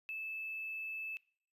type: tone with hard clipping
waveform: triangle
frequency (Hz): 2621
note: E7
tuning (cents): -11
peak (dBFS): -39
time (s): 0.09-1.17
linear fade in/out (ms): 0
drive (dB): 3
effects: noise-tail reverb RT60 0.5 s tail -21 dB re dry + resampled to 32000 Hz